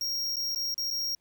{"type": "tone with dropouts", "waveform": "square", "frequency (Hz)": 5588, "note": "F8", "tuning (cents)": 0, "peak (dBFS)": -29, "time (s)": [0.01, 1.15], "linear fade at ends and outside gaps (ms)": 2, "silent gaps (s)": [[0.359, 0.367], [0.549, 0.559], [0.743, 0.779], [0.904, 0.91]], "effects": ["pink hiss -74 dBFS RMS until 1.2 s"]}